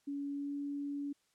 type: tone with pitch glide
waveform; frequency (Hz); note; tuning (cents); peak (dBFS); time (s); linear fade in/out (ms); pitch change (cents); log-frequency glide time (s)
sine; 282.8 to 284.9; C#4 to C#4; +35 to +48; -36; 0.07-1.13; 10; +13; 0.31-0.54
effects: white hiss -75 dBFS RMS until 1.34 s + low-pass 9000 Hz 12 dB/octave